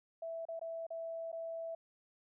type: tone with dropouts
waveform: sine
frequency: 659.3 Hz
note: E5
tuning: in tune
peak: -39 dBFS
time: 0.22-1.75 s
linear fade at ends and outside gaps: 5 ms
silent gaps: 0.453-0.485 / 0.594-0.613 / 0.867-0.904 / 1.318-1.327 s
effects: none